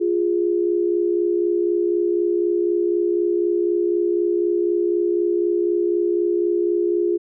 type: tone pair together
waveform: sine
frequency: 349.2 / 413.2 Hz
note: F4 / G#4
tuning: 0 / -9 cents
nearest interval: minor third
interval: 291 cents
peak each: -18 / -22 dBFS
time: 0-7.18 s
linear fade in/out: 20 ms
effects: none